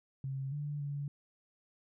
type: tone with pitch steps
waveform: sine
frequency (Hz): 135 / 146.5 / 143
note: C#3 / D3 / D3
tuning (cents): -45 / -4 / -46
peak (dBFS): -35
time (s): 0.24-1.08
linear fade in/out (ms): 2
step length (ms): 280
effects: none